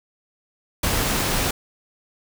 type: noise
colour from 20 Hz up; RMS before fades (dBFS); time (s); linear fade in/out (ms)
pink; -22; 0.83-1.51; 5
effects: none